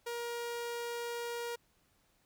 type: tone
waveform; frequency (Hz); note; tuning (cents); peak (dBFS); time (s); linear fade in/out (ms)
sawtooth; 473.2; A#4; +26; -33; 0.06-1.56; 10
effects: pink hiss -72 dBFS RMS until 2.25 s